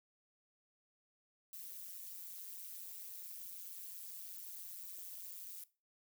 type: noise with amplitude modulation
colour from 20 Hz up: violet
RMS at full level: -45 dBFS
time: 1.53-5.64 s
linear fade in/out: 2 ms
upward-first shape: sine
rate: 183 Hz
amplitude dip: 100%
effects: noise-tail reverb RT60 0.3 s tail -18 dB re dry